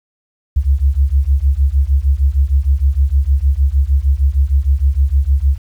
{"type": "beating tone pair", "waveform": "sine", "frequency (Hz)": [65.7, 72.2], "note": ["C2", "D2"], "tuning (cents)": [8, -29], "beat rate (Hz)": 6.5, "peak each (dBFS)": [-13, -13], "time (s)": [0.56, 5.58], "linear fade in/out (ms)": 10, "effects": ["8-bit"]}